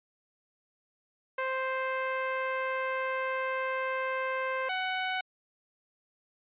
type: tone pair in turn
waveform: 15% pulse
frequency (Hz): 523.3 / 746.5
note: C5 / F#5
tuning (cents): 0 / +15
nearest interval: tritone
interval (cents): 615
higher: second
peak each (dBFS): -23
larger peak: neither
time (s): 1.38-4.69 / 4.69-5.21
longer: first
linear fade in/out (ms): 5
effects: resampled to 8000 Hz